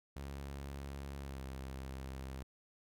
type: tone with pitch glide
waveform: sawtooth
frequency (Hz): 69.3 to 66.44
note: C#2 to C2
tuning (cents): 0 to +27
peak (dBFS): -39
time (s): 0.16-2.43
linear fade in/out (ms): 5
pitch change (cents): -73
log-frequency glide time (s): 1.22-1.41
effects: none